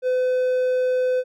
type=tone; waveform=triangle; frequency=507 Hz; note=B4; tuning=45 cents sharp; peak=-16 dBFS; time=0.02-1.24 s; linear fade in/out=50 ms; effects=none